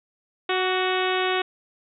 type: harmonic tone with a mistuned harmonic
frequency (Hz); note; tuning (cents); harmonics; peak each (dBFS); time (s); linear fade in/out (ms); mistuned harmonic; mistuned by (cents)
370.3; F#4; +1; 1 / 2 / 3 / 4 / 5 / 6 / 7 / 8 / 9 / 10; -25 / -28 / -30 / -31 / -32 / -33 / -33 / -34 / -35 / -35; 0.49-1.42; 5; 3; +29
effects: none